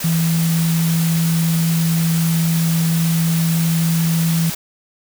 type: tone in noise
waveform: sine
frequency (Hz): 164.81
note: E3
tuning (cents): 0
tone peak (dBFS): -14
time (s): 0.04-4.5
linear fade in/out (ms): 5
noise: white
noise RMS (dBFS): -26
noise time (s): 0-4.55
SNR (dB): +9
effects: none